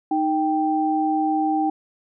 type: tone pair together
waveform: sine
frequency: 310.9 / 784 Hz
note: D#4 / G5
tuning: -1 / 0 cents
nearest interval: octave + major third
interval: 1601 cents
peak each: -21 dBFS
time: 0.11-1.7 s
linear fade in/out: 5 ms
effects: none